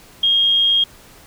sine tone, 3246 Hz, G#7, 40 cents flat, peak -12 dBFS, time 0.23-0.84 s, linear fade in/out 5 ms, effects pink hiss -45 dBFS RMS until 1.26 s

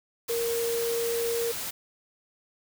sine tone in noise, 466.2 Hz, A#4, in tune, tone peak -26 dBFS, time 0.29-1.52 s, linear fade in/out 10 ms, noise white, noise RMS -34 dBFS, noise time 0.28-1.71 s, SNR +5 dB, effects none

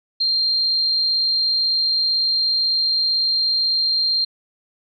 sine tone with amplitude modulation, 4186 Hz, C8, in tune, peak -15 dBFS, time 0.2-4.25 s, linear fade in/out 10 ms, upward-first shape sine, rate 157 Hz, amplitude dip 25%, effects none

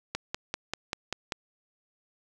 click train, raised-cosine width 0.2 ms, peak -13 dBFS, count 7, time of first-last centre 0.15-1.322 s, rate 5.12 Hz, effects none

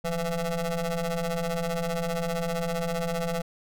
25% pulse ring-modulated tone, 166.2 Hz, E3, 15 cents sharp, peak -20 dBFS, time 0.04-3.42 s, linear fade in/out 10 ms, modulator 340 Hz, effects none

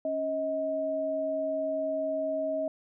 sine tone pair together, 277.2 / 632.8 Hz, C#4 / D#5, 0 / +29 cents, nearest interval octave + major second, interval 1429 cents, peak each -36 / -28 dBFS, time 0.05-2.68 s, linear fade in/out 2 ms, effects none

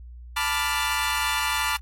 20% pulse chord, B half-diminished seventh, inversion third, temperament equal with one note detuned, 880 / 987.8 / 1174.7 / 1404.2 Hz, A5 / B5 / D6 / F6, 0 / 0 / 0 / +9 cents, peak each -24 dBFS, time 0.36-1.77 s, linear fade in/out 10 ms, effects added 60 Hz sine -39 dBFS peak until 1.81 s + AAC 48 kbps

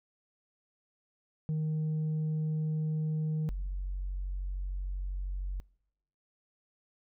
sine tone pair in turn, 155.56 / 46.49 Hz, D#3 / F#1, 0 / +9 cents, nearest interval octave + major sixth, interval 2091 cents, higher first, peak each -26 / -31 dBFS, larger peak first, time 1.49-3.49 / 3.49-5.6 s, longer second, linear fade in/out 0 ms, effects noise-tail reverb RT60 0.8 s tail -26 dB re dry + tanh soft clip ceiling -28 dBFS

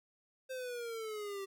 square exponential sweep, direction down, 525 to 386.4 Hz, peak -40 dBFS, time 0.49-1.46 s, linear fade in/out 20 ms, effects none

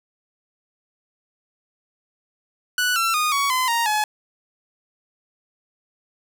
sawtooth tone with pitch steps, 1480 / 1349.3 / 1230.2 / 1121.6 / 1022.6 / 932.3 / 850 Hz, F#6 / E6 / D#6 / C#6 / C6 / A#5 / G#5, 0 / +40 / -20 / +20 / -40 / 0 / +40 cents, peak -15 dBFS, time 2.78-4.04 s, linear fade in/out 2 ms, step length 180 ms, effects none

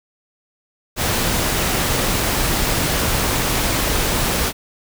pink noise, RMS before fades -19 dBFS, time 0.96-4.53 s, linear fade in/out 50 ms, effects none

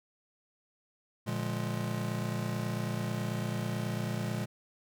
square chord, Bb dominant seventh, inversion none, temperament just, 116.54 / 145.68 / 174.81 / 209.8 Hz, Bb2 / D3 / F3 / Ab3, 0 / -14 / +2 / +18 cents, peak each -36 / -40 / -40 / -38 dBFS, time 1.26-4.46 s, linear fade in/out 20 ms, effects none

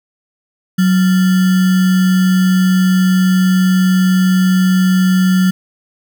sine tone with sample-and-hold, 185.5 Hz, F#3, 5 cents sharp, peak -8 dBFS, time 0.78-5.51 s, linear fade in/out 10 ms, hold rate 1575 Hz, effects none

